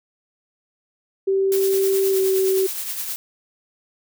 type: tone with pitch glide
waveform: sine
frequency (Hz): 387.5 to 381.5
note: G4 to G4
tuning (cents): -20 to -47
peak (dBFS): -16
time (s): 1.27-2.67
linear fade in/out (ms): 10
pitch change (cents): -27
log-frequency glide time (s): 2.11-2.18
type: noise with tremolo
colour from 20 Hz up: blue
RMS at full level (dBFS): -26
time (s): 1.52-3.16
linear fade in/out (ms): 0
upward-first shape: triangle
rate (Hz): 9.6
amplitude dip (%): 50
effects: none